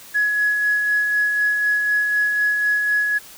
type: tone with tremolo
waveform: sine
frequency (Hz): 1683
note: G#6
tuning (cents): +23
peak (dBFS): -14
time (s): 0.14-3.19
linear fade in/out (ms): 20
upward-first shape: sine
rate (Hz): 4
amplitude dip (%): 35
effects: tanh soft clip ceiling -10 dBFS + white hiss -42 dBFS RMS until 3.37 s